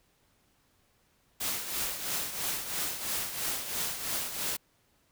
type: noise with tremolo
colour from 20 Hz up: white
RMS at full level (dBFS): -31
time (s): 1.4-4.57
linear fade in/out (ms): 10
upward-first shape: triangle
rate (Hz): 3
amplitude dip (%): 65
effects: pink hiss -69 dBFS RMS until 5.11 s